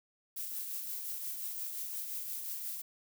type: noise with tremolo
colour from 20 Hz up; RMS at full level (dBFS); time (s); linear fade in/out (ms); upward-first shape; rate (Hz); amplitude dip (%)
violet; -38; 0.36-2.82; 10; triangle; 5.7; 40
effects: none